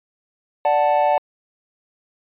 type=chord; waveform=triangle; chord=D major; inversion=none; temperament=equal; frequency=587.3 / 740 / 880 Hz; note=D5 / F#5 / A5; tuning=0 / 0 / 0 cents; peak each=-17 dBFS; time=0.65-1.18 s; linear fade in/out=2 ms; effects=resampled to 8000 Hz